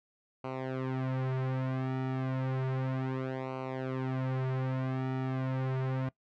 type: tone with flanger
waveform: sawtooth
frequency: 130.81 Hz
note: C3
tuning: in tune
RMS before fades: -33 dBFS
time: 0.44-6.09 s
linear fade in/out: 5 ms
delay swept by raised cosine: 0.57 to 5.77 ms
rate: 0.32 Hz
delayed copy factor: -0.9
effects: noise-tail reverb RT60 0.1 s tail -21 dB re dry + low-pass 2000 Hz 12 dB/octave